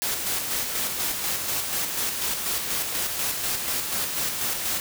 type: noise with tremolo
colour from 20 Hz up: white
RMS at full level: -26 dBFS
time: 0.02-4.8 s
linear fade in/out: 0 ms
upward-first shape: square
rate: 4.1 Hz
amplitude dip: 35%
effects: none